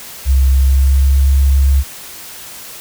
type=tone with pitch glide; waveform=sine; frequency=66.4 to 68.31 Hz; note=C2 to C#2; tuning=+26 to -25 cents; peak=-7 dBFS; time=0.25-1.84 s; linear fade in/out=50 ms; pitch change=+49 cents; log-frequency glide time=0.46-1.18 s; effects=white hiss -32 dBFS RMS until 2.8 s